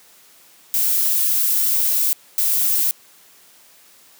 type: noise bursts at uneven times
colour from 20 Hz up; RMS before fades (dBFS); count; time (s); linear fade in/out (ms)
violet; -18; 2; 0.74-2.13 / 2.38-2.91; 0
effects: white hiss -50 dBFS RMS until 4.19 s + high-pass 150 Hz 12 dB/octave